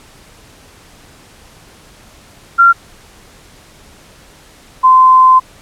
sine tone pair in turn, 1378 / 1032.3 Hz, F6 / C6, -24 / -24 cents, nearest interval perfect fourth, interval 500 cents, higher first, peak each -3 dBFS, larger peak neither, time 2.58-2.73 / 4.83-5.4 s, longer second, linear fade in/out 20 ms, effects pink hiss -42 dBFS RMS until 5.61 s + low-pass 11000 Hz 12 dB/octave

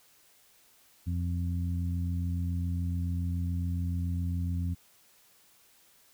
harmonic tone, 87.1 Hz, F2, 4 cents flat, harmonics 1 / 2 / 3, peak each -29 / -36 / -41 dBFS, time 1.06-4.75 s, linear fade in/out 20 ms, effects white hiss -62 dBFS RMS until 6.13 s

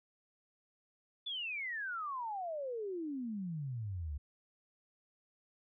sine exponential sweep, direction down, 3520 to 68.1 Hz, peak -37 dBFS, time 1.26-4.18 s, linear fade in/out 10 ms, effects none

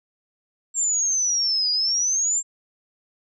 sine exponential two-way sweep, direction down then up, 7470 to 4858 to 7470 Hz, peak -19 dBFS, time 0.74-2.43 s, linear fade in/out 50 ms, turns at 1.71 s, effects none

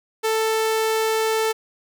sawtooth tone, 441.8 Hz, A4, 7 cents sharp, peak -15 dBFS, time 0.23-1.53 s, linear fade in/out 20 ms, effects none

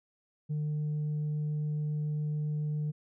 sine tone with tanh clipping, 150.6 Hz, D3, 44 cents sharp, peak -30 dBFS, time 0.49-2.92 s, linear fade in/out 20 ms, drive 1 dB, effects none

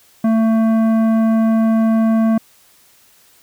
sine tone with tanh clipping, 223.4 Hz, A3, 27 cents sharp, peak -13 dBFS, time 0.24-2.38 s, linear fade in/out 5 ms, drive 12 dB, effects white hiss -51 dBFS RMS until 3.42 s

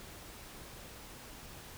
silence, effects pink hiss -50 dBFS RMS until 1.77 s

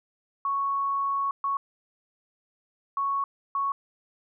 sine tone bursts at uneven times, 1108.7 Hz, C#6, in tune, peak -24 dBFS, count 4, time 0.45-1.31 / 1.44-1.57 / 2.97-3.24 / 3.55-3.72 s, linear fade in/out 2 ms, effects none

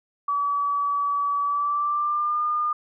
sine tone with pitch glide, 1144 to 1212 Hz, D6 to D#6, -46 to -46 cents, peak -21 dBFS, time 0.28-2.73 s, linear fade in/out 5 ms, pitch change +100 cents, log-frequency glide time 1.43-2.43 s, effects none

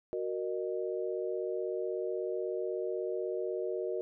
sine chord, D# minor, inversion first, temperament equal with one note detuned, 370 / 466.2 / 614 Hz, F#4 / A#4 / D#5, 0 / 0 / -23 cents, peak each -35 / -36 / -39 dBFS, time 0.13-4.01 s, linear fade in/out 0 ms, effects none

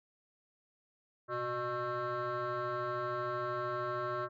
sine tone with frequency modulation, 850 Hz, G#5, 40 cents sharp, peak -31 dBFS, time 1.28-4.29 s, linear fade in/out 50 ms, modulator 241 Hz, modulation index 2.5, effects tanh soft clip ceiling -32 dBFS

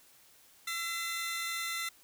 sawtooth tone cluster, 1345 / 2039 / 3575 Hz, E6 / C7 / A7, +34 / -45 / +27 cents, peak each -36 / -33 / -38 dBFS, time 0.67-1.89 s, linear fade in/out 5 ms, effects white hiss -61 dBFS RMS until 2.03 s

